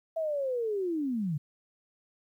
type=linear sweep; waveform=sine; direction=down; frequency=661 to 137.2 Hz; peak=-28 dBFS; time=0.16-1.38 s; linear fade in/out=10 ms; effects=11-bit